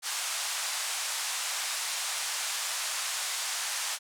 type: band-pass noise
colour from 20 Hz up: white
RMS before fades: -33 dBFS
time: 0.02-3.99 s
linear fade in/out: 50 ms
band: 720 to 9400 Hz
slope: 24 dB/octave
effects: none